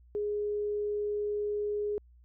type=tone; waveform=sine; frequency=415.3 Hz; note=G#4; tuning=in tune; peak=-29 dBFS; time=0.15-1.98 s; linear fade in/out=0 ms; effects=added 60 Hz sine -55 dBFS peak until 2.24 s